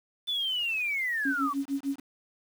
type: linear sweep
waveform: sine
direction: down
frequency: 3520 to 1093 Hz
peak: -27 dBFS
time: 0.27-1.54 s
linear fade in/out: 20 ms
type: tone with tremolo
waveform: sine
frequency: 277.2 Hz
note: C#4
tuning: in tune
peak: -25 dBFS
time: 1.25-2 s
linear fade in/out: 5 ms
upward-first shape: sine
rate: 6.6 Hz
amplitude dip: 100%
effects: 8-bit